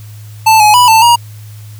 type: tone with pitch steps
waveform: square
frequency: 882 / 844 / 984 / 889 / 949 Hz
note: A5 / G#5 / B5 / A5 / A#5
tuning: +4 / +28 / -7 / +18 / +31 cents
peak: -4 dBFS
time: 0.46-1.16 s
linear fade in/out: 10 ms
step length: 140 ms
effects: added 106 Hz sine -28 dBFS peak until 1.79 s + white hiss -42 dBFS RMS until 1.79 s